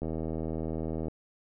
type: click train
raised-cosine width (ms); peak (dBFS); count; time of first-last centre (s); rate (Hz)
2; -21; 86; 0.02-1.083; 80
effects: none